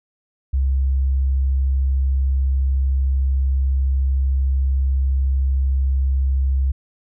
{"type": "tone", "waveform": "sine", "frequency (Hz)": 66.8, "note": "C2", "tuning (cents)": 36, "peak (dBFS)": -15, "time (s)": [0.53, 6.72], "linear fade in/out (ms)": 10, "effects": []}